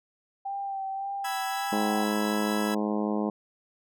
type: tone with vibrato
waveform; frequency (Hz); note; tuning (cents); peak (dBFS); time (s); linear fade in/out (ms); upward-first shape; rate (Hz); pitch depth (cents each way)
sine; 784; G5; 0; -30; 0.45-2.04; 10; sine; 1.8; 25
type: chord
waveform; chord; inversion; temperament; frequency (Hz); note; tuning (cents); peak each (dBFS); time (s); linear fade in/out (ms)
sawtooth; E major; second; equal; 987.8 / 1318.5 / 1661.2; B5 / E6 / G#6; 0 / 0 / 0; -33; 1.24-2.75; 10
type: harmonic tone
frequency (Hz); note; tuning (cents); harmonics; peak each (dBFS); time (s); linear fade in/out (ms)
105.2; G#2; +23; 2 / 3 / 4 / 5 / 6 / 7 / 8 / 9 / 10; -28 / -32 / -34 / -36 / -38 / -39 / -40 / -41 / -42; 1.72-3.3; 5
effects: none